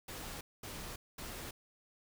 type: noise bursts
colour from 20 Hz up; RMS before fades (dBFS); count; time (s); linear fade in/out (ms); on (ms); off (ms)
pink; -45; 3; 0.08-1.51; 5; 330; 220
effects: none